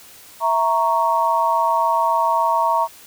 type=chord; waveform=sine; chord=A# diminished; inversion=second; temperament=equal; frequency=659.3 / 932.3 / 1108.7 Hz; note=E5 / A#5 / C#6; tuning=0 / 0 / 0 cents; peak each=-22 / -17 / -21 dBFS; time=0.4-2.88 s; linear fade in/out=50 ms; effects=white hiss -44 dBFS RMS until 3.06 s